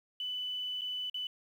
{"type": "tone with dropouts", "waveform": "sine", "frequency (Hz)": 2992, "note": "F#7", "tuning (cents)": 19, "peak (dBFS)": -34, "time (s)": [0.2, 1.27], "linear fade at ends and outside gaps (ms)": 2, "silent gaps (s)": [[0.811, 0.817], [1.098, 1.143]], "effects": ["10-bit"]}